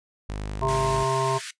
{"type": "tone", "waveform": "sawtooth", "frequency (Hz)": 51.1, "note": "G#1", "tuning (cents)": -27, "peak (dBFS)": -26, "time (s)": [0.29, 1.04], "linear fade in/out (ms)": 0}
{"type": "harmonic tone", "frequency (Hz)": 132.5, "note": "C3", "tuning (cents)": 22, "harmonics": [1, 3, 5, 7, 8], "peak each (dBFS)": [-28, -28, -28, -28, -28], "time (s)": [0.61, 1.39], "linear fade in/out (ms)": 20}
{"type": "high-pass noise", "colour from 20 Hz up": "pink", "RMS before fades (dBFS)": -36, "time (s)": [0.68, 1.51], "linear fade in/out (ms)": 5, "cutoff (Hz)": 1400, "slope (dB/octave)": 48}
{"effects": ["noise-tail reverb RT60 0.1 s tail -17 dB re dry", "resampled to 22050 Hz"]}